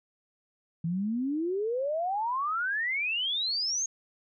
sine exponential sweep, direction up, 160.3 to 6645 Hz, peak -27 dBFS, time 0.84-3.86 s, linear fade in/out 5 ms, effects none

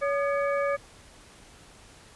harmonic tone with a mistuned harmonic, 564 Hz, C#5, 30 cents sharp, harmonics 1 / 2 / 3 / 4, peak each -25 / -31 / -35 / -37 dBFS, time 0.01-0.77 s, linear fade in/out 20 ms, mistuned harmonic 2, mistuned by +130 cents, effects pink hiss -52 dBFS RMS until 2.15 s + resampled to 24000 Hz

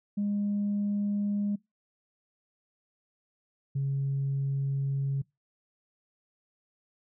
sine tone pair in turn, 204.3 / 137.63 Hz, G#3 / C#3, -28 / -12 cents, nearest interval perfect fifth, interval 684 cents, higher first, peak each -25 dBFS, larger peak neither, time 0.17-1.56 / 3.75-5.22 s, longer second, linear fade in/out 10 ms, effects noise-tail reverb RT60 0.2 s tail -24 dB re dry + tanh soft clip ceiling -23 dBFS

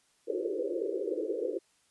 white band-pass noise, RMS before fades -33 dBFS, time 0.27-1.59 s, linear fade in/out 20 ms, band 320 to 530 Hz, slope 96 dB/octave, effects white hiss -69 dBFS RMS until 1.9 s + resampled to 24000 Hz

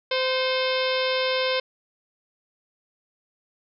harmonic tone with a mistuned harmonic, 517 Hz, C5, 21 cents flat, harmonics 1 / 2 / 3 / 4 / 5 / 6 / 7 / 8 / 9 / 10, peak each -24 / -31 / -33 / -32 / -33 / -33 / -32 / -36 / -38 / -36 dBFS, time 0.11-1.6 s, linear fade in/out 5 ms, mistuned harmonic 4, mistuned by +58 cents, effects none

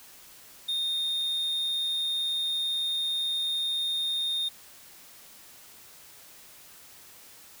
triangle tone, 3669 Hz, A#7, 28 cents flat, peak -25 dBFS, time 0.68-4.49 s, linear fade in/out 10 ms, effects white hiss -51 dBFS RMS until 7.6 s

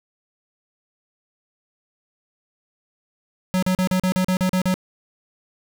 square tone bursts, 185 Hz, F#3, in tune, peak -18 dBFS, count 10, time 3.54-4.741 s, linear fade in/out 0 ms, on 85 ms, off 39 ms, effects none

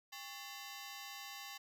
10% pulse ring-modulated tone, 955 Hz, A#5, 42 cents sharp, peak -35 dBFS, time 0.12-1.58 s, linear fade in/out 10 ms, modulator 153 Hz, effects none

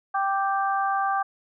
harmonic tone, 392 Hz, G4, in tune, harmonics 2 / 3 / 4, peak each -24 / -26 / -31 dBFS, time 0.14-1.23 s, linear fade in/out 10 ms, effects none

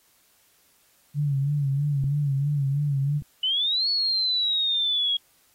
sine tone with vibrato, 141.7 Hz, C#3, 38 cents sharp, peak -21 dBFS, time 1.14-3.22 s, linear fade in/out 50 ms, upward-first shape sine, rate 3.1 Hz, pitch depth 70 cents each way
clicks, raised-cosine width 5 ms, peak -19 / -28 dBFS, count 2, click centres 2.04 / 3.221 s
sine exponential two-way sweep, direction up then down, 2960 to 4421 to 3290 Hz, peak -21 dBFS, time 3.43-5.17 s, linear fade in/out 5 ms, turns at 3.89 s
effects white hiss -62 dBFS RMS until 5.54 s + AAC 48 kbps

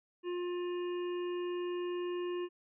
harmonic tone, 354.2 Hz, F4, 24 cents sharp, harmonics 1 / 3 / 5 / 7 / 8, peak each -34 / -47 / -54 / -56 / -53 dBFS, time 0.23-2.49 s, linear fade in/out 50 ms, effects none

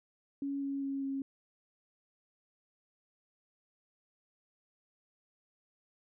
sine tone with pitch steps, 278.9 / 276.7 / 274.4 / 272.2 Hz, C#4 / C#4 / C#4 / C#4, +11 / -3 / -17 / -31 cents, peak -33 dBFS, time 0.42-1.22 s, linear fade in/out 2 ms, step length 200 ms, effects none

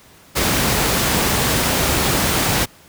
pink noise, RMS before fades -17 dBFS, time 0.35-2.66 s, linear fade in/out 20 ms, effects pink hiss -47 dBFS RMS until 2.88 s + high-pass 60 Hz 12 dB/octave

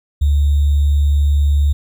sine tone with sample-and-hold, 72.2 Hz, D2, 29 cents flat, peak -10 dBFS, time 0.21-1.73 s, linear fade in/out 10 ms, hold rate 3675 Hz, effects none

